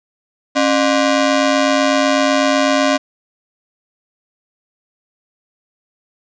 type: ring-modulated tone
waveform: sawtooth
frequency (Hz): 440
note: A4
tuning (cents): 0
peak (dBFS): -5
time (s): 0.55-2.98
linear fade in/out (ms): 20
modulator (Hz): 166
effects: resampled to 16000 Hz + 7-bit